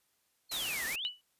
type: exponential two-way sweep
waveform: sine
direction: down then up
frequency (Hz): 4400 to 1739 to 4400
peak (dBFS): -35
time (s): 0.49-1.09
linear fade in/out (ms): 50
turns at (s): 0.86
type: noise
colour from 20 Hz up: white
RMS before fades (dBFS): -38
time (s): 0.51-0.96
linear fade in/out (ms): 10
type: tone with exponential decay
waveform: sine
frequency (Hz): 2960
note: F#7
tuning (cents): 0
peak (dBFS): -28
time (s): 1.05-1.21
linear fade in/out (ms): 0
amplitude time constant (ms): 34
effects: white hiss -75 dBFS RMS until 1.39 s + resampled to 32000 Hz